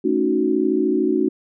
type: chord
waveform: sine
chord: D# half-diminished seventh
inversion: second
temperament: equal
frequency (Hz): 220 / 277.2 / 311.1 / 370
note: A3 / C#4 / D#4 / F#4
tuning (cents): 0 / 0 / 0 / 0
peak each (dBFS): -25 / -22 / -21 / -20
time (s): 0.04-1.29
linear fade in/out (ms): 10
effects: none